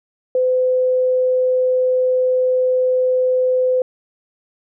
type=tone; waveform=sine; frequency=509 Hz; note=C5; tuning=48 cents flat; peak=-13 dBFS; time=0.35-3.82 s; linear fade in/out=2 ms; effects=none